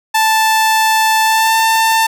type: tone with pitch glide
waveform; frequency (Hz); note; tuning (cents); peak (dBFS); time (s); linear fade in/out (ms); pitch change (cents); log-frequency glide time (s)
sawtooth; 880 to 893.8; A5 to A5; 0 to +27; -6; 0.14-2.07; 10; +27; 1.24-1.57
effects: none